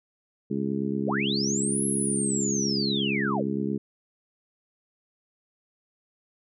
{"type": "harmonic tone", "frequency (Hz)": 68.7, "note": "C#2", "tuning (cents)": -15, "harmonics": [2, 3, 4, 5, 6], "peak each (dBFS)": [-35, -28, -32, -33, -34], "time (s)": [0.5, 3.78], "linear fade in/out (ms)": 10}
{"type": "linear two-way sweep", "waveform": "sine", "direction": "up then down", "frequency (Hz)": [370, 11110, 370], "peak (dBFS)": -27, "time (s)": [1.07, 3.43], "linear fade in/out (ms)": 5, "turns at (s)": 1.86}
{"effects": []}